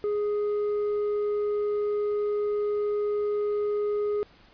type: tone with tanh clipping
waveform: sine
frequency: 415.3 Hz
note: G#4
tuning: in tune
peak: -25 dBFS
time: 0.04-4.23 s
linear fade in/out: 0 ms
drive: 4 dB
effects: pink hiss -56 dBFS RMS until 4.53 s + resampled to 11025 Hz